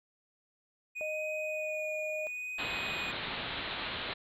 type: tone with vibrato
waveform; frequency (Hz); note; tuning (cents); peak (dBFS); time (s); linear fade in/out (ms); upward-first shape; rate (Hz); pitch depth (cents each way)
triangle; 2476; D#7; -9; -35; 0.95-3.12; 20; sine; 0.72; 22
type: tone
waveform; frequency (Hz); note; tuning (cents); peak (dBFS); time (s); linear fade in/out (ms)
sine; 618; D#5; -12; -35; 1.01-2.27; 0
type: low-pass noise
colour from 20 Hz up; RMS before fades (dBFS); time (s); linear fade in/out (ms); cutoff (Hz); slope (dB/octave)
white; -38; 2.58-4.14; 10; 4100; 96
effects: none